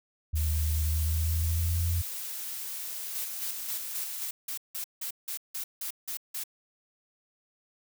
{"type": "tone with pitch glide", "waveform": "sine", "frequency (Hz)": [77.4, 84.89], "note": ["D#2", "F2"], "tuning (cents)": [-9, -49], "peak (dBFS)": -25, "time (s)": [0.33, 2.02], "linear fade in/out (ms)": 10, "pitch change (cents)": 160, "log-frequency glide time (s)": [0.88, 1.81]}
{"type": "noise", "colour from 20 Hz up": "blue", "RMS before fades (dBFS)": -37, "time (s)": [0.35, 4.26], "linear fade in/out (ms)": 20}
{"type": "noise bursts", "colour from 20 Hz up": "blue", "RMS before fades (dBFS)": -35, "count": 13, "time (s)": [3.15, 6.438], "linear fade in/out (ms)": 5, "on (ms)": 96, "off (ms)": 170}
{"effects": []}